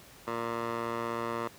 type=tone with band-pass filter; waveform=15% pulse; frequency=116.54 Hz; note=A#2; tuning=in tune; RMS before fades=-34 dBFS; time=0.27-1.48 s; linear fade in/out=5 ms; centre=940 Hz; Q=1.3; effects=pink hiss -53 dBFS RMS until 1.58 s + high-pass 60 Hz 12 dB/octave